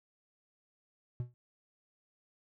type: tone with exponential decay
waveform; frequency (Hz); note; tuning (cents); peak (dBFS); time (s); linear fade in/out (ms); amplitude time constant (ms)
triangle; 121.9; B2; -22; -28; 1.2-1.34; 0; 30
effects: none